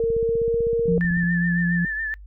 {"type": "tone with pitch glide", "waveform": "sine", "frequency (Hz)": [458.3, 464.4], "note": ["A#4", "A#4"], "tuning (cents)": [-29, -7], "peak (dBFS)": -18, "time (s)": [0, 0.98], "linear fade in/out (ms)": 2, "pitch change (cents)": 22, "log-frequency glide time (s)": [0.22, 0.57]}
{"type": "click train", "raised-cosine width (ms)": 5, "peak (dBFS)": -21, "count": 20, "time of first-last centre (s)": [0.04, 1.235], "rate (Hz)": 15.9}
{"type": "tone", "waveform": "sine", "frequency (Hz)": 173.5, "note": "F3", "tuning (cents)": -11, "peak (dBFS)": -19, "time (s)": [0.88, 1.85], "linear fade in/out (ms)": 2}
{"type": "tone with vibrato", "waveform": "sine", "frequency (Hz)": 1760, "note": "A6", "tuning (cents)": 0, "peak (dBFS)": -24, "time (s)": [1.01, 2.14], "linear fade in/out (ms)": 0, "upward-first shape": "triangle", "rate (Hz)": 7.2, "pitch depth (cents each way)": 55}
{"effects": ["noise-tail reverb RT60 0.1 s tail -25 dB re dry", "added 50 Hz sine -39 dBFS peak until 2.26 s"]}